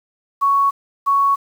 sine tone pair in turn, 1113 / 1113 Hz, C#6 / C#6, +7 / +7 cents, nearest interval unison, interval 0 cents, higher neither, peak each -12 dBFS, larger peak neither, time 0.41-0.71 / 1.06-1.36 s, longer neither, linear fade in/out 20 ms, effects 7-bit

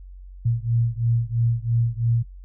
sine beating tone pair, 115.4 / 118.4 Hz, A#2 / A#2, -17 / +27 cents, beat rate 3 Hz, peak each -22 / -23 dBFS, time 0.45-2.23 s, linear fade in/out 10 ms, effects noise-tail reverb RT60 0.1 s tail -19 dB re dry + added 46 Hz sine -38 dBFS peak until 2.44 s

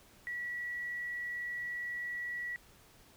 sine tone, 1938 Hz, B6, 33 cents flat, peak -36 dBFS, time 0.27-2.56 s, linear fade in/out 0 ms, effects pink hiss -61 dBFS RMS until 3.16 s

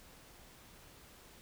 silence, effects pink hiss -58 dBFS RMS until 1.41 s

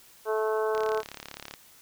harmonic tone, 217.7 Hz, A3, 18 cents flat, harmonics 2 / 3 / 4 / 5 / 6 / 7, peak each -26 / -33 / -35 / -35 / -40 / -39 dBFS, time 0.25-1.03 s, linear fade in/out 50 ms
click train, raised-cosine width 0.2 ms, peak -21 dBFS, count 29, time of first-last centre 0.75-1.539 s, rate 35.5 Hz
effects white hiss -55 dBFS RMS until 1.81 s

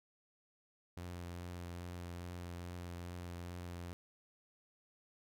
sawtooth tone with vibrato, 87.7 Hz, F2, 8 cents sharp, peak -40 dBFS, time 0.97-3.93 s, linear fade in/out 0 ms, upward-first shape triangle, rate 2.4 Hz, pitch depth 19 cents each way, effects none

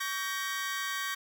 sawtooth chord, G diminished, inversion second, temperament just, 1128.9 / 1568 / 1881.6 Hz, Db6 / G6 / Bb6, +31 / 0 / +16 cents, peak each -33 dBFS, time 0-1.15 s, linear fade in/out 10 ms, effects none

